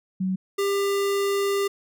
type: tone pair in turn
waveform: sine / square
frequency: 187.6 / 398.5 Hz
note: F#3 / G4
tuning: +24 / +28 cents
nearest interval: octave + minor second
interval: 1304 cents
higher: second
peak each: -22 / -22 dBFS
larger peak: neither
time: 0.2-0.36 / 0.58-1.68 s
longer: second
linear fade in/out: 10 ms
effects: none